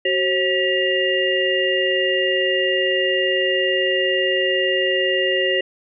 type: tone cluster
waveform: sine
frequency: 376.8 / 539 / 1935 / 2813 Hz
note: F#4 / C#5 / B6 / F7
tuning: +32 / -49 / -36 / +12 cents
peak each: -22 dBFS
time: 0.05-5.61 s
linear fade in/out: 5 ms
effects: none